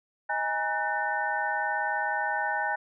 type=tone cluster; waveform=sine; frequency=628 / 824 / 943 / 1502 / 1804 Hz; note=D#5 / G#5 / A#5 / F#6 / A6; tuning=+16 / -14 / +20 / +26 / +43 cents; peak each=-37 / -30 / -35 / -31 / -33 dBFS; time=0.29-2.76 s; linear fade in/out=10 ms; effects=none